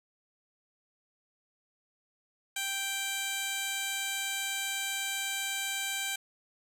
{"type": "tone with band-pass filter", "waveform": "15% pulse", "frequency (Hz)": 784, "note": "G5", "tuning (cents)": 0, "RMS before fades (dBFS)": -34, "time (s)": [2.56, 6.16], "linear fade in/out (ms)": 5, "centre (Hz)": 7600, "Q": 0.52, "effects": []}